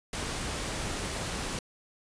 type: noise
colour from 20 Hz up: pink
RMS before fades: -34 dBFS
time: 0.13-1.59 s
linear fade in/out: 2 ms
effects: resampled to 22050 Hz